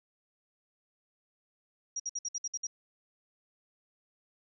sine tone bursts, 5710 Hz, F8, 37 cents sharp, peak -32 dBFS, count 8, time 1.96-2.67 s, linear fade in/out 5 ms, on 38 ms, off 58 ms, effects none

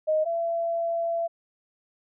sine tone pair in turn, 622.3 / 673.2 Hz, D#5 / E5, 0 / +36 cents, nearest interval minor second, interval 136 cents, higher second, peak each -20 / -24 dBFS, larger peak first, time 0.07-0.25 / 0.25-1.28 s, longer second, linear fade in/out 20 ms, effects none

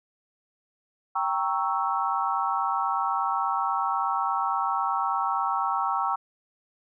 sine chord, G diminished seventh, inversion none, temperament equal, 784 / 932.3 / 1108.7 / 1318.5 Hz, G5 / Bb5 / Db6 / Fb6, 0 / 0 / 0 / 0 cents, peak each -29 dBFS, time 1.15-6.16 s, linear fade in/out 10 ms, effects none

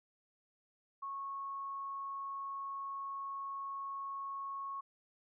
sine tone, 1100 Hz, C#6, 14 cents flat, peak -39 dBFS, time 1.02-4.81 s, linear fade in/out 10 ms, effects none

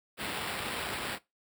white noise with sample-and-hold, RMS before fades -36 dBFS, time 0.17-1.19 s, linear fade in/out 50 ms, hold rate 6300 Hz, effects noise-tail reverb RT60 0.2 s tail -19 dB re dry + high-pass 60 Hz 12 dB/octave

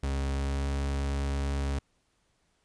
40% pulse tone with pitch glide, 68.5 to 69.46 Hz, C#2 to C#2, -20 to +4 cents, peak -27 dBFS, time 0.03-1.79 s, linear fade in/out 5 ms, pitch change +24 cents, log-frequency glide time 0.27-0.72 s, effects pink hiss -72 dBFS RMS until 2.64 s + resampled to 22050 Hz

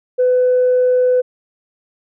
sine tone, 502 Hz, B4, 28 cents sharp, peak -9 dBFS, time 0.18-1.22 s, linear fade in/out 20 ms, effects tanh soft clip ceiling -7 dBFS

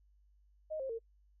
sine tone with pitch steps, 622.3 / 532.4 / 455.6 Hz, D#5 / C5 / A#4, 0 / +30 / -40 cents, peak -36 dBFS, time 0.7-0.991 s, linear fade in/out 20 ms, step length 97 ms, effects noise-tail reverb RT60 0.1 s tail -26 dB re dry + added 50 Hz sine -64 dBFS peak until 1.4 s

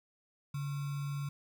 sine tone with sample-and-hold, 142.2 Hz, C#3, 45 cents sharp, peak -34 dBFS, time 0.54-1.29 s, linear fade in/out 5 ms, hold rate 1225 Hz, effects none

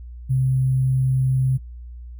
sine tone with sample-and-hold, 130.81 Hz, C3, in tune, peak -16 dBFS, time 0.29-1.58 s, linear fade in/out 20 ms, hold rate 11025 Hz, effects noise-tail reverb RT60 0.1 s tail -21 dB re dry + added 60 Hz sine -34 dBFS peak until 2.19 s

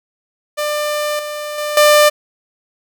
sawtooth tone with level steps, 596 Hz, D5, 25 cents sharp, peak -13 / -19 / -15 / -3 dBFS, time 0.57-2.1 s, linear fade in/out 20 ms, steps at 1.19 / 1.58 / 1.77 s, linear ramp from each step 2 ms, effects none

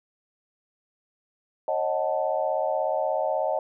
sine chord, D# half-diminished seventh, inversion third, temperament equal with one note detuned, 545.8 / 622.3 / 740 / 880 Hz, C#5 / D#5 / F#5 / A5, -27 / 0 / 0 / 0 cents, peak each -29 / -26 / -30 / -31 dBFS, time 1.68-3.59 s, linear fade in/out 2 ms, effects none

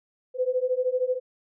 sine beating tone pair, 499.5 / 512.5 Hz, B4 / C5, +20 / -36 cents, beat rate 13 Hz, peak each -26 / -25 dBFS, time 0.34-1.2 s, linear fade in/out 50 ms, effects none

